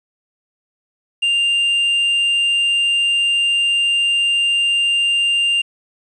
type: tone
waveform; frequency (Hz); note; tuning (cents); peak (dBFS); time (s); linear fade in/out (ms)
triangle; 2794; F7; 0; -12; 1.22-5.62; 10
effects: resampled to 24000 Hz + 8-bit